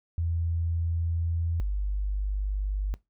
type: tone pair in turn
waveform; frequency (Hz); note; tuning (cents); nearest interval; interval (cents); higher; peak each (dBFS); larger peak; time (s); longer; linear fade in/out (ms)
sine; 83.7 / 49.77; E2 / G1; +27 / +27; major sixth; 900; first; -25; neither; 0.18-1.6 / 1.6-2.94; first; 0
effects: noise-tail reverb RT60 0.2 s tail -21 dB re dry